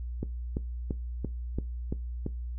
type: click train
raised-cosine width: 3 ms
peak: -18 dBFS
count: 7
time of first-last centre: 0.23-2.264 s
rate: 2.95 Hz
effects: noise-tail reverb RT60 0.2 s tail -18 dB re dry + added 60 Hz sine -33 dBFS peak until 2.58 s